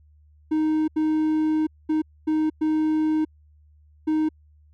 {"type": "tone bursts at uneven times", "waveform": "triangle", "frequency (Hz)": 311.1, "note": "D#4", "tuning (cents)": 0, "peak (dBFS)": -17, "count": 6, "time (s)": [[0.51, 0.88], [0.96, 1.67], [1.89, 2.02], [2.27, 2.5], [2.61, 3.25], [4.07, 4.29]], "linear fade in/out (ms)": 10, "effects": ["added 75 Hz sine -52 dBFS peak until 4.73 s"]}